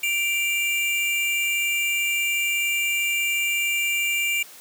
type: tone pair together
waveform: square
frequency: 2349 / 2798 Hz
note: D7 / F7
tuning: 0 / +3 cents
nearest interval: minor third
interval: 303 cents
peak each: -23 / -28 dBFS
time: 0.03-4.43 s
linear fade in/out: 5 ms
effects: white hiss -45 dBFS RMS until 4.6 s + high-pass 200 Hz 12 dB/octave